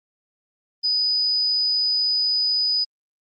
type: tone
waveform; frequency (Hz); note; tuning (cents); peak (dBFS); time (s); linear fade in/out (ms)
sine; 4978; D#8; 0; -18; 0.83-2.85; 20
effects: Opus 24 kbps